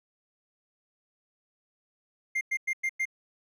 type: tone bursts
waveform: triangle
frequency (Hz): 2107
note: C7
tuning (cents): +12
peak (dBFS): -24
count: 5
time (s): 2.35-3.055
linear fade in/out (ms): 10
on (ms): 61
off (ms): 100
effects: none